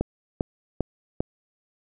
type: click train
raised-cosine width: 2 ms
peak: -10 dBFS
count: 4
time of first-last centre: 0.01-1.205 s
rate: 2.51 Hz
effects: none